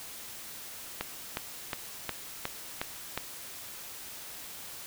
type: click train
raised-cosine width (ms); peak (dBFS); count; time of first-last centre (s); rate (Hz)
0.3; -15; 7; 1.01-3.176; 2.77
effects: white hiss -44 dBFS RMS until 4.86 s